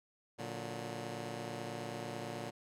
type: chord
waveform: 10% pulse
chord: Bb augmented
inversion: none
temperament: just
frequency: 116.54 / 145.68 / 182.1 Hz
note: Bb2 / D3 / F#3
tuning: 0 / -14 / -27 cents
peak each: -35 / -38 / -39 dBFS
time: 0.38-2.51 s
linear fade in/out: 20 ms
effects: low-pass 11000 Hz 12 dB/octave